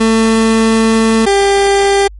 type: tone pair in turn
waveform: 30% pulse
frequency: 223.7 / 397.5 Hz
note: A3 / G4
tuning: +29 / +24 cents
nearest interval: minor seventh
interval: 995 cents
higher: second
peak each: -5 dBFS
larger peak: neither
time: 0-1.26 / 1.26-2.08 s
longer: first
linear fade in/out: 10 ms
effects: added 50 Hz sine -29 dBFS peak until 2.19 s + MP3 48 kbps